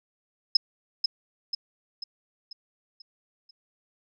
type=tone with echo; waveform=sine; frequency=5130 Hz; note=E8; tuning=48 cents flat; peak=-14 dBFS; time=0.55-0.57 s; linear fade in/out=5 ms; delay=490 ms; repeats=6; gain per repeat=-6 dB; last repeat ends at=3.51 s; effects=none